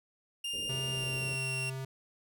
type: tone with pitch glide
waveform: 40% pulse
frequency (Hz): 2808 to 2744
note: F7 to F7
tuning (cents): +9 to -31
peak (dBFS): -33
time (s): 0.44-1.7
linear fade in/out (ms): 5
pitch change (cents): -40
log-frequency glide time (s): 0.91-1.32
type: low-pass noise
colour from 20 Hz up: white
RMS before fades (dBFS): -48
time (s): 0.53-1.36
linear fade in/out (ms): 10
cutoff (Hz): 580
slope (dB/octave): 96
type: tone with vibrato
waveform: square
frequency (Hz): 132.3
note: C3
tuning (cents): +20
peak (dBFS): -37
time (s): 0.69-1.85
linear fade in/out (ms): 5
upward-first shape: sine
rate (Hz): 1.9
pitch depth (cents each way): 9
effects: none